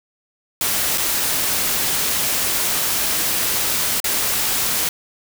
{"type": "noise with dropouts", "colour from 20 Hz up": "white", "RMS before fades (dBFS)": -20, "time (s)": [0.61, 4.89], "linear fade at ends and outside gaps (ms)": 2, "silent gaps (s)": [[0.976, 0.98], [4.002, 4.042]], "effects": []}